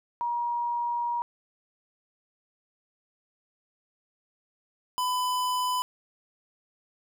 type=tone pair in turn; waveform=sine / square; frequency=952 / 1001.4 Hz; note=A#5 / B5; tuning=+36 / +24 cents; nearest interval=minor second; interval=88 cents; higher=second; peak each=-26 dBFS; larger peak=neither; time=0.21-1.22 / 4.98-5.82 s; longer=first; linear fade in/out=0 ms; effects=none